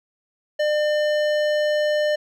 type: tone with hard clipping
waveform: sine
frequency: 600 Hz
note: D5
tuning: 37 cents sharp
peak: -20 dBFS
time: 0.59-2.16 s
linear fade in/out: 10 ms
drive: 14 dB
effects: none